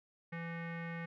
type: tone with low-pass filter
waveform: square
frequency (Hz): 167.5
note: E3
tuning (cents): +28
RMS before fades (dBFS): -42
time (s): 0.32-1.06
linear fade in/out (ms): 10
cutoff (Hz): 2000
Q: 5.9
effects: none